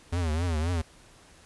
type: tone with vibrato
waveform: square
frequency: 82.41 Hz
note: E2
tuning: in tune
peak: -26 dBFS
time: 0.12-0.82 s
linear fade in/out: 10 ms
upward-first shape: triangle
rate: 3.8 Hz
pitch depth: 170 cents each way
effects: pink hiss -55 dBFS RMS until 1.45 s + resampled to 24000 Hz